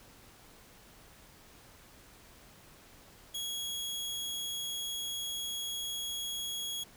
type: tone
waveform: sawtooth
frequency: 3322 Hz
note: G#7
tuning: in tune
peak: -32 dBFS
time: 3.34-6.84 s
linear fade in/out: 10 ms
effects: pink hiss -57 dBFS RMS until 6.96 s

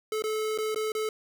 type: tone with dropouts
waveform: square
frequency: 433.4 Hz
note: A4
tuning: 26 cents flat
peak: -28 dBFS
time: 0.12-1.09 s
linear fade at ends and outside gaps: 2 ms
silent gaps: 0.222-0.239 / 0.577-0.585 / 0.746-0.759 / 0.92-0.95 s
effects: none

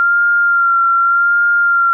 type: tone with vibrato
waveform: sine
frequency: 1387 Hz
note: F6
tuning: 12 cents flat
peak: -9 dBFS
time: 0-1.93 s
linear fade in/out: 0 ms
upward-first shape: sine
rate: 0.85 Hz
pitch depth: 25 cents each way
effects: none

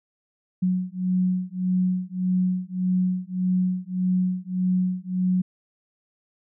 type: beating tone pair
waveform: sine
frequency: 182.6 / 184.3 Hz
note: F#3 / F#3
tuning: -23 / -7 cents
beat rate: 1.7 Hz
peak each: -24 dBFS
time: 0.62-5.42 s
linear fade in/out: 10 ms
effects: none

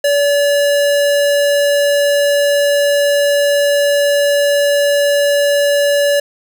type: tone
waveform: square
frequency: 573 Hz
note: D5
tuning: 43 cents flat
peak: -11 dBFS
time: 0.04-6.2 s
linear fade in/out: 5 ms
effects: none

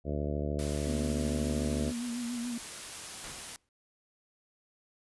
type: harmonic tone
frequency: 73.42 Hz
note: D2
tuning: in tune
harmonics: 1 / 2 / 3 / 4 / 5 / 6 / 7 / 8 / 9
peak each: -34 / -37 / -39 / -40 / -41 / -42 / -42 / -43 / -44 dBFS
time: 0.04-1.93 s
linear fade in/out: 50 ms
type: noise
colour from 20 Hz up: white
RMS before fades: -42 dBFS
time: 0.59-3.56 s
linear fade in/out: 0 ms
type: tone with vibrato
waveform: sine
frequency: 239.8 Hz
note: A#3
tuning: 49 cents sharp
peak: -33 dBFS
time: 0.87-2.58 s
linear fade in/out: 5 ms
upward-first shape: sine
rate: 7 Hz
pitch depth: 43 cents each way
type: noise with exponential decay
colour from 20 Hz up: pink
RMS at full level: -42 dBFS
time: 3.24-3.69 s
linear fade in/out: 1 ms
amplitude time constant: 96 ms
effects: resampled to 24000 Hz

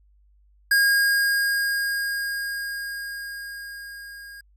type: tone with level ramp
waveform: square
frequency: 1627 Hz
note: G#6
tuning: 36 cents flat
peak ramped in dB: -16 to -40 dBFS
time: 0.71-4.41 s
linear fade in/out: 5 ms
effects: added 50 Hz sine -55 dBFS peak until 4.56 s

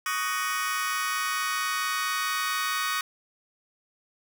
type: chord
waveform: sawtooth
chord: D# minor seventh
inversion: third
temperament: just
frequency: 1120.1 / 1244.5 / 1493.4 / 1866.8 Hz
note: C#6 / D#6 / F#6 / A#6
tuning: +18 / 0 / +16 / +2 cents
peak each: -28 / -27 / -30 / -29 dBFS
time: 0.06-3.01 s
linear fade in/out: 2 ms
effects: none

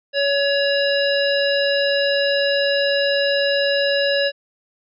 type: harmonic tone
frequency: 562 Hz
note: C#5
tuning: 24 cents sharp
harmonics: 1 / 3 / 5 / 7 / 9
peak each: -18 / -23 / -25 / -26 / -28 dBFS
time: 0.13-4.32 s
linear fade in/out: 50 ms
effects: none

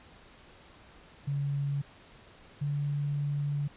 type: tone pair in turn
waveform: sine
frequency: 141.3 / 144.19 Hz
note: C#3 / D3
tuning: +34 / -31 cents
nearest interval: unison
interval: 35 cents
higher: second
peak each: -28 dBFS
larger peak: neither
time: 1.27-1.82 / 2.61-3.68 s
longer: second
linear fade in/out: 10 ms
effects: pink hiss -55 dBFS RMS until 3.76 s + resampled to 8000 Hz

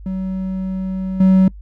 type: tone with level steps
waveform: triangle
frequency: 188.7 Hz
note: F#3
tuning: 34 cents sharp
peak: -18 / -6 dBFS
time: 0.06-1.48 s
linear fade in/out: 2 ms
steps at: 1.2 s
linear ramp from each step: 5 ms
effects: noise-tail reverb RT60 0.1 s tail -24 dB re dry + added 50 Hz sine -33 dBFS peak until 1.61 s

